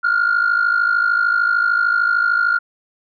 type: tone pair together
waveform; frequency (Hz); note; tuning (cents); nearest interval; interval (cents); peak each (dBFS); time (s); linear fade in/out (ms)
sine; 1396.9 / 1450.2; F6 / F#6; 0 / -35; minor second; 65; -14 / -17; 0.03-2.59; 20
effects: tanh soft clip ceiling -9 dBFS